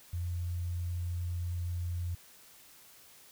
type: tone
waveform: sine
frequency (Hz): 87.31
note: F2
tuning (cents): 0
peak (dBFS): -32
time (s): 0.13-2.15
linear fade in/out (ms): 5
effects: white hiss -57 dBFS RMS until 3.31 s